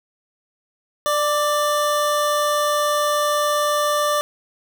square tone pair together, 592.8 / 1174.7 Hz, D5 / D6, +16 / 0 cents, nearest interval octave, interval 1184 cents, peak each -21 dBFS, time 1.06-4.21 s, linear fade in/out 0 ms, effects none

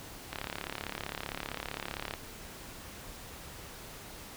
click train, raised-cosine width 0.3 ms, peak -19 dBFS, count 65, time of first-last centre 0.33-2.138 s, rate 35.4 Hz, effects pink hiss -47 dBFS RMS until 4.36 s

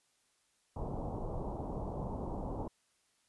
pink low-pass noise, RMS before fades -39 dBFS, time 0.76-2.68 s, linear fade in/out 5 ms, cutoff 980 Hz, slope 48 dB/octave, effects white hiss -74 dBFS RMS until 3.28 s + resampled to 24000 Hz

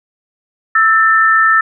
sine tone pair together, 1316.5 / 1786 Hz, E6 / A6, -3 / +25 cents, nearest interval perfect fourth, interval 528 cents, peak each -10 dBFS, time 0.75-1.61 s, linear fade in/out 5 ms, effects none

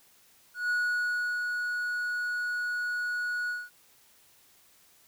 triangle tone with ADSR envelope, 1460 Hz, F#6, 24 cents flat, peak -23 dBFS, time 0.54-3.7 s, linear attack 160 ms, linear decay 700 ms, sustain -4 dB, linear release 210 ms, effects white hiss -61 dBFS RMS until 5.07 s

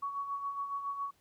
sine tone with tremolo, 1121 Hz, C#6, 19 cents sharp, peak -32 dBFS, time 0.02-1.11 s, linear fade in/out 10 ms, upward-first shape sine, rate 7.2 Hz, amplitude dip 55%, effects pink hiss -70 dBFS RMS until 1.2 s + high-pass 60 Hz 12 dB/octave

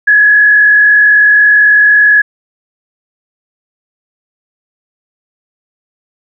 sine tone with frequency modulation, 1687 Hz, G#6, 27 cents sharp, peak -3 dBFS, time 0.07-2.22 s, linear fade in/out 10 ms, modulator 41.9 Hz, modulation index 0.63, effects none

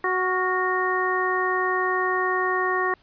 harmonic tone with a mistuned harmonic, 370 Hz, F#4, in tune, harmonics 1 / 2 / 3 / 4 / 5, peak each -26 / -30 / -25 / -34 / -26 dBFS, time 0.04-2.94 s, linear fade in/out 2 ms, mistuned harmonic 4, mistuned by -64 cents, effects pink hiss -59 dBFS RMS until 3.02 s + resampled to 11025 Hz

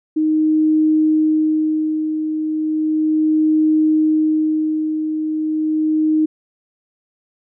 sine tone with tremolo, 311 Hz, D#4, 1 cent flat, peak -11 dBFS, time 0.16-6.26 s, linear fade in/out 10 ms, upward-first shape sine, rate 0.35 Hz, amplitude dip 55%, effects none

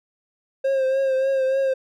triangle tone with vibrato, 533 Hz, C5, 32 cents sharp, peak -16 dBFS, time 0.64-1.74 s, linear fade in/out 10 ms, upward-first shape triangle, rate 3.4 Hz, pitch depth 41 cents each way, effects none

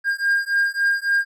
triangle beating tone pair, 1609 / 1612.6 Hz, G6 / G6, +45 / +49 cents, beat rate 3.6 Hz, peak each -19 dBFS, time 0.04-1.25 s, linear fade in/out 50 ms, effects none

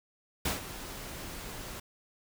pink noise with ADSR envelope, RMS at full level -29 dBFS, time 0.45-1.8 s, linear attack 7 ms, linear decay 140 ms, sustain -13 dB, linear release 5 ms, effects none

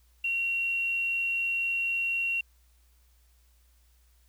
sine tone with quantisation, 2742 Hz, F7, 32 cents flat, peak -26 dBFS, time 0.24-2.41 s, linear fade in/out 5 ms, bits 9, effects added 60 Hz sine -60 dBFS peak until 4.28 s + white hiss -69 dBFS RMS until 4.28 s

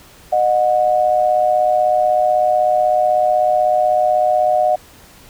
sine tone pair together, 613.9 / 730 Hz, D#5 / F#5, -23 / -24 cents, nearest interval minor third, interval 299 cents, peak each -15 / -14 dBFS, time 0.32-4.76 s, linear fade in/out 10 ms, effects pink hiss -44 dBFS RMS until 5.29 s

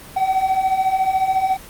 triangle beating tone pair, 750 / 764 Hz, F#5 / G5, +23 / -45 cents, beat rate 14 Hz, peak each -20 / -15 dBFS, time 0.16-1.57 s, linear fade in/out 10 ms, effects pink hiss -39 dBFS RMS until 1.69 s + Opus 32 kbps

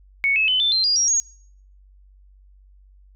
sine tone with pitch steps, 2217 / 2591 / 3029 / 3540 / 4137 / 4835 / 5651 / 6605 Hz, C#7 / E7 / F#7 / A7 / C8 / D8 / F8 / G#8, 0 / -30 / +40 / +10 / -20 / +50 / +20 / -10 cents, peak -16 dBFS, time 0.24-1.2 s, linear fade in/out 0 ms, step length 120 ms, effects noise-tail reverb RT60 0.6 s tail -24 dB re dry + added 48 Hz sine -48 dBFS peak until 3.15 s

